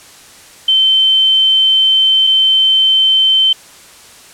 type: tone pair in turn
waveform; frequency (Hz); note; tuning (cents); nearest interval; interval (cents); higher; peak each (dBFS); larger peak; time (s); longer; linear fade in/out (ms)
sine; 3090 / 3090; G7 / G7; -26 / -26; unison; 0; neither; -7; neither; 0.68-2.27 / 2.27-3.53; first; 5
effects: white hiss -39 dBFS RMS until 4.33 s + low-pass 10000 Hz 12 dB/octave